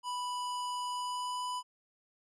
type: tone with pitch glide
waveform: square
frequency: 987.8 to 994.7 Hz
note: B5 to B5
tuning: 0 to +12 cents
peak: -35 dBFS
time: 0.03-1.63 s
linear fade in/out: 50 ms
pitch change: +12 cents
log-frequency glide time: 0.9-1.46 s
effects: resampled to 24000 Hz